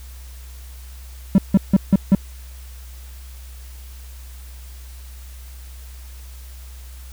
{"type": "tone bursts", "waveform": "triangle", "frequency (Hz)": 194.1, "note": "G3", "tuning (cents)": -17, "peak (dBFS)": -6, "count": 5, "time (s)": [1.35, 2.15], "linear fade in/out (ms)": 2, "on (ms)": 32, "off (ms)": 160, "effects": ["added 63 Hz sine -35 dBFS peak until 7.12 s", "white hiss -47 dBFS RMS until 7.12 s"]}